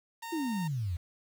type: tone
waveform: sawtooth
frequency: 919 Hz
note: A#5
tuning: 25 cents flat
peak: -35 dBFS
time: 0.22-0.68 s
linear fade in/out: 10 ms
type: exponential sweep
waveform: sine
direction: down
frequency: 349.2 to 79.3 Hz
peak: -30 dBFS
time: 0.32-0.97 s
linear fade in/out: 10 ms
effects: 9-bit